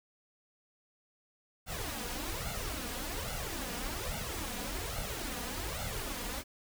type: noise with flanger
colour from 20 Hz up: pink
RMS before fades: -38 dBFS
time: 1.66-6.44 s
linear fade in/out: 50 ms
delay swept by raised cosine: 1.4 to 4.2 ms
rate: 1.2 Hz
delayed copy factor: +0.7
effects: none